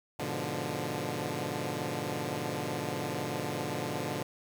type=chord; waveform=10% pulse; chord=G# diminished seventh; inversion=none; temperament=equal; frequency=103.83 / 123.47 / 146.83 / 174.61 Hz; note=G#2 / B2 / D3 / F3; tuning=0 / 0 / 0 / 0 cents; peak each=-32 / -30 / -28 / -31 dBFS; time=0.19-4.23 s; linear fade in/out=5 ms; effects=10-bit